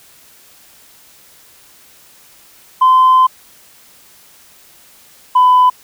sine tone pair in turn, 1030 / 1002.4 Hz, C6 / B5, -28 / +25 cents, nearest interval unison, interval 47 cents, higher first, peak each -4 dBFS, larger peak neither, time 2.81-3.27 / 5.35-5.7 s, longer first, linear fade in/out 10 ms, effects tanh soft clip ceiling -3 dBFS + white hiss -45 dBFS RMS until 5.83 s

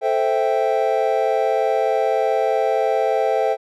triangle chord, A minor seventh, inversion none, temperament equal, 440 / 523.3 / 659.3 / 784 Hz, A4 / C5 / E5 / G5, 0 / 0 / 0 / 0 cents, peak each -20 dBFS, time 0.01-3.57 s, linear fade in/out 50 ms, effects none

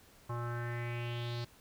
square tone with low-pass filter sweep, 119.2 Hz, A#2, 39 cents sharp, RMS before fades -38 dBFS, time 0.29-1.45 s, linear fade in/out 10 ms, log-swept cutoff 1100 to 4500 Hz, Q 4.2, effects pink hiss -61 dBFS RMS until 1.6 s

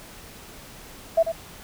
sine tone with echo, 659.3 Hz, E5, in tune, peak -14 dBFS, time 1.17-1.23 s, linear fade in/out 10 ms, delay 92 ms, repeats 1, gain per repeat -9 dB, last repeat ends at 1.322 s, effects pink hiss -44 dBFS RMS until 1.63 s

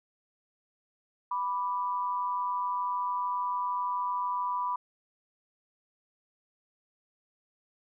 sine tone pair together, 987.8 / 1174.7 Hz, B5 / D6, 0 / 0 cents, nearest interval minor third, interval 300 cents, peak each -29 / -35 dBFS, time 1.31-4.76 s, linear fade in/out 5 ms, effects none

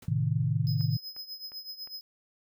pink noise with exponential decay, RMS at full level -46 dBFS, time 0.02-0.14 s, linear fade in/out 5 ms, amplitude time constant 25 ms
sine chord, A diminished, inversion none, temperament equal, 110 / 130.81 / 155.56 Hz, A2 / C3 / Eb3, 0 / 0 / 0 cents, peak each -29 dBFS, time 0.08-0.97 s, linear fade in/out 5 ms
square tone with tremolo, 5070 Hz, D#8, 32 cents sharp, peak -36 dBFS, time 0.67-2.01 s, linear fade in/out 0 ms, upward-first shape triangle, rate 8 Hz, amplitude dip 85%
click train, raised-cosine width 0.5 ms, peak -38 dBFS, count 4, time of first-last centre 0.81-1.874 s, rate 2.82 Hz
effects none

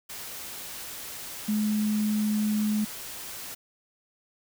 sine tone in noise, 212.3 Hz, G#3, 38 cents sharp, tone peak -23 dBFS, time 1.48-2.85 s, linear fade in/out 10 ms, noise white, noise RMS -39 dBFS, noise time 0.09-3.55 s, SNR +13 dB, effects none

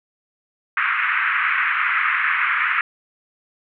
pink band-pass noise, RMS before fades -20 dBFS, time 0.77-2.81 s, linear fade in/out 2 ms, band 1200 to 2400 Hz, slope 48 dB/octave, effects none

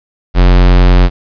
square tone, 45.08 Hz, F#1, 44 cents flat, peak -4 dBFS, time 0.34-1.1 s, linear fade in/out 50 ms, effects resampled to 11025 Hz + 7-bit

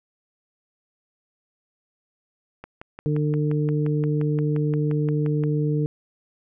click train, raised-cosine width 0.5 ms, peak -22 dBFS, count 17, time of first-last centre 2.64-5.437 s, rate 5.72 Hz
harmonic tone, 150 Hz, D3, 37 cents sharp, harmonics 1 / 2 / 3, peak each -21 / -27 / -28 dBFS, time 3.06-5.86 s, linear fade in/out 0 ms
effects none

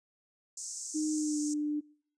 white band-pass noise, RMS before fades -41 dBFS, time 0.57-1.54 s, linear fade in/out 5 ms, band 5800 to 8100 Hz, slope 48 dB/octave
sine tone with pitch glide, 307.4 to 297.8 Hz, D#4 to D4, -21 to +24 cents, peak -29 dBFS, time 0.94-1.81 s, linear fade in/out 20 ms, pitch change -55 cents, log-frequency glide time 1.14-1.39 s
effects noise-tail reverb RT60 0.6 s tail -26 dB re dry + resampled to 22050 Hz

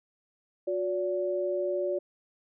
sine tone pair together, 362.2 / 575 Hz, F#4 / D5, -37 / -37 cents, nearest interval minor sixth, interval 800 cents, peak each -30 / -29 dBFS, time 0.67-1.99 s, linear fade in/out 10 ms, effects none

